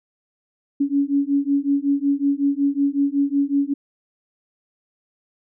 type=beating tone pair; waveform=sine; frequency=278.6 / 284 Hz; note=C#4 / C#4; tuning=+9 / +42 cents; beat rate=5.4 Hz; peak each=-20 dBFS; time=0.8-3.74 s; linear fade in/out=10 ms; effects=none